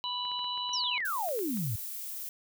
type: harmonic tone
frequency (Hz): 987.8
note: B5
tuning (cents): 0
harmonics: 1 / 3 / 4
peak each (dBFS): -36 / -36 / -36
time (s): 0.04-0.98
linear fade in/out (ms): 0
type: clicks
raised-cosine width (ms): 0.3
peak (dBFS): -33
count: 11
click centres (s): 0.252 / 0.316 / 0.392 / 0.444 / 0.576 / 0.693 / 0.839 / 1.004 / 1.289 / 1.391 / 1.573
type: exponential sweep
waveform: sine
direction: down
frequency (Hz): 6010 to 96.7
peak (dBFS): -30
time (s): 0.73-1.76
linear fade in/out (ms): 5
type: noise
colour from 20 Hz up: violet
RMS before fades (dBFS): -39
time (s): 1.05-2.29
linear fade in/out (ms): 2
effects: none